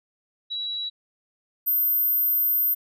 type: tone pair in turn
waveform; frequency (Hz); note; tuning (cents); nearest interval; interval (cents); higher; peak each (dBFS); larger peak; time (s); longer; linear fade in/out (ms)
sine; 3903 / 13622; B7 / G#9; -21 / +43; octave + minor seventh; 2164; second; -27 / -19; second; 0.5-0.9 / 1.66-2.75; second; 20
effects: none